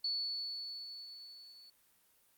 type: tone with level ramp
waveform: sine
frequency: 4440 Hz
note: C#8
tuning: 2 cents sharp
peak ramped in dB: -32 to -55 dBFS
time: 0.04-1.7 s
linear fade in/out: 5 ms
effects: white hiss -70 dBFS RMS until 2.37 s + Opus 32 kbps